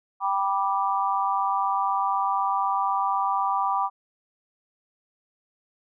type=chord; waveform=sine; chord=G major; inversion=none; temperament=just; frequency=784 / 980 / 1176 Hz; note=G5 / B5 / D6; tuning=0 / -14 / +2 cents; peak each=-26 dBFS; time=0.2-3.9 s; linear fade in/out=50 ms; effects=none